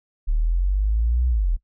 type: linear two-way sweep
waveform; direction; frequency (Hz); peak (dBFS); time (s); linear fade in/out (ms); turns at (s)
sine; up then down; 35.81 to 62.9 to 35.81; -17; 0.27-1.57; 20; 1.28
effects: noise-tail reverb RT60 0.1 s tail -20 dB re dry